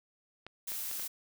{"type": "clicks", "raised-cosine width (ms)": 0.3, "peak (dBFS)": -29, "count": 4, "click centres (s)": [0.466, 0.719, 0.913, 0.997]}
{"type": "noise", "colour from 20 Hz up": "blue", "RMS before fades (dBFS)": -38, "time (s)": [0.67, 1.08], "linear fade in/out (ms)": 10}
{"effects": []}